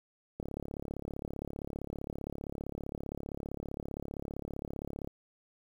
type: click train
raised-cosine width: 2 ms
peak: -25 dBFS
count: 166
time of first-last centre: 0.4-5.074 s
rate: 35.3 Hz
effects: 9-bit